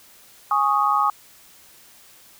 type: chord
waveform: sine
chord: Ab suspended fourth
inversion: none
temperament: just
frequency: 830.6 / 1107.5 / 1245.9 Hz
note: Ab5 / Db6 / Eb6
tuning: 0 / -2 / +2 cents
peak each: -22 / -21 / -20 dBFS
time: 0.51-1.1 s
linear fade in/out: 2 ms
effects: white hiss -50 dBFS RMS until 2.39 s